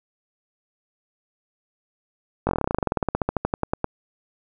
slowing click train, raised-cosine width 1 ms, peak -7 dBFS, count 27, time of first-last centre 2.47-3.844 s, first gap 20 ms, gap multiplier 1.07, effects none

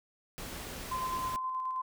pink noise, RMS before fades -42 dBFS, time 0.38-1.36 s, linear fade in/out 0 ms
sine tone with tremolo, 1033 Hz, C6, 22 cents flat, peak -31 dBFS, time 0.91-1.82 s, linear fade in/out 10 ms, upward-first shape square, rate 9.4 Hz, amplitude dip 25%
effects none

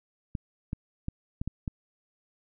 clicks, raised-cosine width 5 ms, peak -19 dBFS, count 6, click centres 0.352 / 0.731 / 1.084 / 1.415 / 1.476 / 1.678 s, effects none

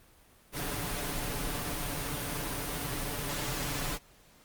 pink noise with comb filter, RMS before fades -34 dBFS, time 0.52-3.99 s, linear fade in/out 50 ms, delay 6.9 ms, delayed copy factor +0.6, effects pink hiss -60 dBFS RMS until 4.44 s + Opus 32 kbps

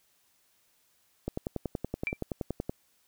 click train, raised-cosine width 2 ms, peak -18 dBFS, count 16, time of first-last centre 1.28-2.695 s, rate 10.6 Hz
sine tone with exponential decay, 2346 Hz, D7, 2 cents flat, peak -24 dBFS, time 2.07-2.17 s, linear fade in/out 0 ms, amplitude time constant 21 ms
effects white hiss -69 dBFS RMS until 3.07 s

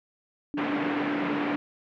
sine tone, 291.7 Hz, D4, 12 cents flat, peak -28 dBFS, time 0.54-1.56 s, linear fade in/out 0 ms
pink band-pass noise, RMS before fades -31 dBFS, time 0.57-1.56 s, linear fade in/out 10 ms, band 180 to 2500 Hz, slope 24 dB/octave
effects none

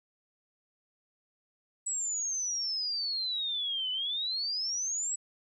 sine exponential two-way sweep, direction down then up, 7902 to 2975 to 7902 Hz, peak -30 dBFS, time 1.86-5.16 s, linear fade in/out 10 ms, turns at 3.91 s, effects 12-bit

